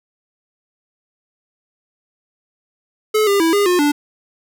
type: tone with pitch steps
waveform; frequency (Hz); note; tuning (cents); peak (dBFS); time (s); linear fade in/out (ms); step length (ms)
square; 429.9 / 400.9 / 328.1 / 406.9 / 358.2 / 292; A4 / G4 / E4 / G#4 / F4 / D4; -40 / +39 / -8 / -35 / +44 / -10; -13; 3.14-3.92; 10; 130
effects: none